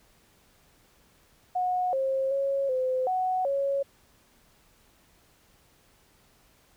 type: tone with pitch steps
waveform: sine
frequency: 729 / 534 / 550 / 514 / 742 / 554 Hz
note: F#5 / C5 / C#5 / C5 / F#5 / C#5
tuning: -26 / +35 / -14 / -31 / +5 / -1 cents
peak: -24 dBFS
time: 1.55-3.83 s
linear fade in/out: 10 ms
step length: 380 ms
effects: pink hiss -62 dBFS RMS until 6.76 s